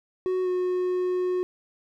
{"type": "tone with pitch glide", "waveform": "triangle", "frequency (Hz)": [370, 363.9], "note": ["F#4", "F#4"], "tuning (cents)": [0, -29], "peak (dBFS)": -21, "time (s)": [0.26, 1.43], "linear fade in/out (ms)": 0, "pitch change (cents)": -29, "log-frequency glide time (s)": [0.43, 0.48], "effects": []}